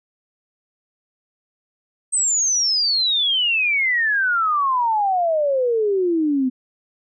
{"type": "exponential sweep", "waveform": "sine", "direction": "down", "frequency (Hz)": [8372, 250.6], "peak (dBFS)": -16, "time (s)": [2.12, 6.5], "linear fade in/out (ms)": 20, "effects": []}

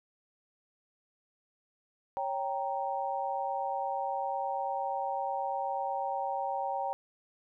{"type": "chord", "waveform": "sine", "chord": "G diminished", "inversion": "second", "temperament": "equal", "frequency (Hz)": [554.4, 784, 932.3], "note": ["Db5", "G5", "Bb5"], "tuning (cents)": [0, 0, 0], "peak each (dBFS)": [-37, -33, -36], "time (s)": [2.17, 6.93], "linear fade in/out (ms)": 0, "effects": []}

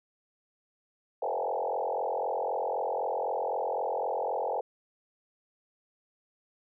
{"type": "tone with frequency modulation", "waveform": "sine", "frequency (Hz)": 667, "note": "E5", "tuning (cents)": 20, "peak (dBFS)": -28, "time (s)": [1.22, 4.61], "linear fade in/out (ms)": 5, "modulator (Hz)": 43.9, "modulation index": 4.9, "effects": []}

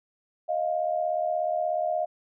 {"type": "tone pair together", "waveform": "sine", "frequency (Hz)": [626.3, 703], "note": ["D#5", "F5"], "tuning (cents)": [11, 11], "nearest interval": "major second", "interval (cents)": 200, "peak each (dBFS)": -27, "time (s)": [0.48, 2.06], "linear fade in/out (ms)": 20, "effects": []}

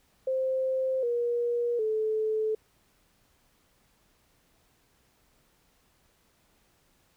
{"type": "tone with pitch steps", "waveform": "sine", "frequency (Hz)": [523.3, 477.1, 435], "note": ["C5", "A#4", "A4"], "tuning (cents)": [0, 40, -20], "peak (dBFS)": -25, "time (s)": [0.27, 2.55], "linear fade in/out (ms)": 5, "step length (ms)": 760, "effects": ["pink hiss -67 dBFS RMS until 7.16 s"]}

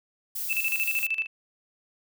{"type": "noise", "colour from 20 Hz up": "violet", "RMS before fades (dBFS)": -32, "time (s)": [0.35, 1.07], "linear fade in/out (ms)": 10}
{"type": "tone with tremolo", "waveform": "sine", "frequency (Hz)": 2637, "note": "E7", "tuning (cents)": 0, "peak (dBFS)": -23, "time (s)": [0.49, 1.27], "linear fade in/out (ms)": 20, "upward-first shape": "square", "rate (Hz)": 13, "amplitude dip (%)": 75}
{"effects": []}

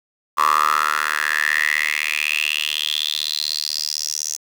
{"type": "tone with high-pass filter sweep", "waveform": "10% pulse", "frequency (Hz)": 75.9, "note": "D#2", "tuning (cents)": -42, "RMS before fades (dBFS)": -21, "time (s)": [0.37, 4.37], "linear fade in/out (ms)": 20, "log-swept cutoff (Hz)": [1100, 6200], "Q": 7.6, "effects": ["7-bit"]}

